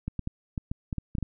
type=clicks; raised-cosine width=5 ms; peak=-18 dBFS; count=10; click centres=0.08 / 0.193 / 0.274 / 0.578 / 0.715 / 0.928 / 0.983 / 1.152 / 1.184 / 1.227 s; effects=none